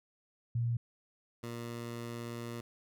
sine / 15% pulse tone pair in turn, 117.9 / 117.9 Hz, A#2 / A#2, +20 / +20 cents, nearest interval unison, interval 0 cents, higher neither, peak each -29 / -33 dBFS, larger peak first, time 0.55-0.77 / 1.43-2.61 s, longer second, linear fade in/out 5 ms, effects none

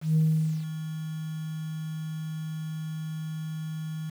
sine tone with ADSR envelope, 157.6 Hz, D#3, 23 cents sharp, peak -17 dBFS, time 0.01-4.1 s, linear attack 150 ms, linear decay 480 ms, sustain -14 dB, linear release 7 ms, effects tanh soft clip ceiling -16 dBFS + 8-bit

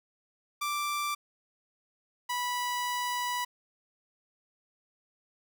sawtooth tone pair in turn, 1174.7 / 982 Hz, D6 / B5, 0 / -10 cents, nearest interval minor third, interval 310 cents, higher first, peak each -26 dBFS, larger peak neither, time 0.61-1.15 / 2.29-3.45 s, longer second, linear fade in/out 10 ms, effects none

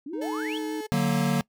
sine exponential sweep, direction up, 261.6 to 3500 Hz, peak -33 dBFS, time 0.06-0.58 s, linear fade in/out 5 ms
triangle tone, 311.1 Hz, D#4, in tune, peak -28 dBFS, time 0.13-0.81 s, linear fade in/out 5 ms
35% pulse tone with vibrato, 433 Hz, A4, 28 cents flat, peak -31 dBFS, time 0.21-0.87 s, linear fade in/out 10 ms, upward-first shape triangle, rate 6.1 Hz, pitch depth 15 cents each way
square chord, D augmented, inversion none, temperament equal, 146.83 / 185 / 233.1 Hz, D3 / F#3 / A#3, 0 / 0 / 0 cents, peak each -27 dBFS, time 0.92-1.41 s, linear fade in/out 0 ms
effects noise-tail reverb RT60 0.1 s tail -22 dB re dry

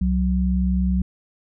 sine tone pair together, 65.45 / 185 Hz, C2 / F#3, +1 / 0 cents, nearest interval octave + tritone, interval 1799 cents, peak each -20 dBFS, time 0.01-1.02 s, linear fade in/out 5 ms, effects none

